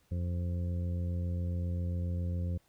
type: harmonic tone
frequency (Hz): 87.31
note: F2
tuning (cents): 0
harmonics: 1 / 2 / 3 / 4 / 5 / 6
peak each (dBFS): -31 / -39 / -49 / -54 / -55 / -49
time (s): 0.11-2.58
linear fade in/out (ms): 10
effects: pink hiss -70 dBFS RMS until 2.68 s